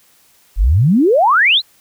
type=exponential sweep; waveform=sine; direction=up; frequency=38.89 to 4318 Hz; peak=-8 dBFS; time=0.56-1.62 s; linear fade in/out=50 ms; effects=white hiss -52 dBFS RMS until 1.8 s